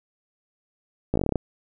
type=slowing click train; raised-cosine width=2 ms; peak=-9 dBFS; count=10; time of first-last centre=1.14-1.357 s; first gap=16 ms; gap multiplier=1.1; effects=none